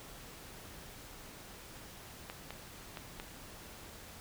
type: clicks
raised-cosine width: 0.3 ms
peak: -26 dBFS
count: 4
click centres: 2.299 / 2.506 / 2.972 / 3.199 s
effects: pink hiss -51 dBFS RMS until 4.2 s